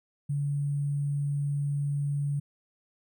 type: tone with sample-and-hold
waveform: sine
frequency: 143.1 Hz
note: D3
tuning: 45 cents flat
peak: -26 dBFS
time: 0.29-2.4 s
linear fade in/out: 10 ms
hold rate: 8820 Hz
effects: none